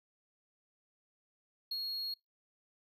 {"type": "tone with ADSR envelope", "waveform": "triangle", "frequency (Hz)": 4300, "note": "C8", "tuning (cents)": 47, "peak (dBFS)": -33, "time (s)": [1.71, 2.14], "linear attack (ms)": 6, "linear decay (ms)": 47, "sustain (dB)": -2, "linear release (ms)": 5, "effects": ["noise-tail reverb RT60 0.2 s tail -23 dB re dry"]}